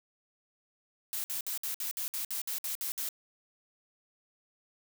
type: noise bursts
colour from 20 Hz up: blue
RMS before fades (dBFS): -35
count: 12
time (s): 1.13-3.088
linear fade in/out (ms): 0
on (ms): 110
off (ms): 58
effects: none